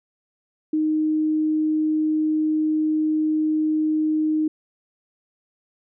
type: tone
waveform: sine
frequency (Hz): 310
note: D#4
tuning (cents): -6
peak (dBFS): -18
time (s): 0.73-4.48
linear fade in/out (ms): 5
effects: none